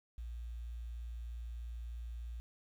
sine tone, 58.4 Hz, A#1, 4 cents sharp, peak -40 dBFS, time 0.18-2.4 s, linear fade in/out 0 ms, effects tanh soft clip ceiling -36 dBFS + 11-bit

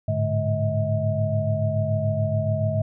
sine tone cluster, 103.5 / 110.5 / 144.9 / 210.9 / 637 Hz, G#2 / A2 / D3 / G#3 / D#5, -5 / +8 / -23 / +27 / +41 cents, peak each -24 / -28 / -28 / -32 / -26 dBFS, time 0.08-2.82 s, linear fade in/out 5 ms, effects none

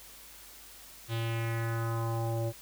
square tone with low-pass filter sweep, 114.5 Hz, A#2, 31 cents flat, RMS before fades -32 dBFS, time 1.08-2.53 s, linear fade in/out 50 ms, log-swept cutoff 3700 to 560 Hz, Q 2.8, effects added 50 Hz sine -61 dBFS peak until 2.61 s + white hiss -51 dBFS RMS until 2.61 s

